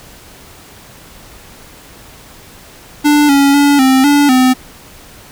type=tone with pitch steps; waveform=square; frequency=294.6 / 279.4 / 285.7 / 263 / 288.1 / 256.2 Hz; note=D4 / C#4 / D4 / C4 / D4 / C4; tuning=+6 / +14 / -48 / +9 / -33 / -36 cents; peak=-7 dBFS; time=3.04-4.54 s; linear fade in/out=20 ms; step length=250 ms; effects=pink hiss -38 dBFS RMS until 5.31 s